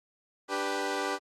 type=chord; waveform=15% pulse; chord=G major; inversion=second; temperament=equal; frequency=293.7 / 392 / 493.9 Hz; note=D4 / G4 / B4; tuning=0 / 0 / 0 cents; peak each=-29 / -26 / -28 dBFS; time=0.48-1.19 s; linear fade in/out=50 ms; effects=low-pass 8000 Hz 12 dB/octave + Opus 48 kbps